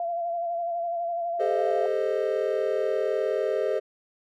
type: tone with vibrato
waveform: sine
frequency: 685 Hz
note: F5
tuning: 34 cents flat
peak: -26 dBFS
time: 0-1.86 s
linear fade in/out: 2 ms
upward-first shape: sine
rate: 12 Hz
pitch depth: 34 cents each way
type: chord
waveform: triangle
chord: A half-diminished seventh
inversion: third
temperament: equal with one note detuned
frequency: 400 / 440 / 523.3 / 622.3 Hz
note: G4 / A4 / C5 / Eb5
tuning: +35 / 0 / 0 / 0 cents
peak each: -27 dBFS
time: 1.39-3.8 s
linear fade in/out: 20 ms
effects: none